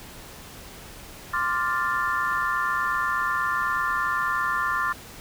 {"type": "chord", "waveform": "sine", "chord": "D minor seventh", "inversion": "third", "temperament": "equal with one note detuned", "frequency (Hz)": [1046.5, 1174.7, 1396.9, 1769.2], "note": ["C6", "D6", "F6", "A6"], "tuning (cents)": [0, 0, 0, 9], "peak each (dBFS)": -28, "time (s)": [1.33, 4.93], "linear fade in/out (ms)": 10, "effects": ["pink hiss -43 dBFS RMS until 5.2 s"]}